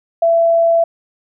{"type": "tone", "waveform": "sine", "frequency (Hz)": 669, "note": "E5", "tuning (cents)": 25, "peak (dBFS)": -9, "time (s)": [0.22, 0.84], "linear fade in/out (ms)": 5, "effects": []}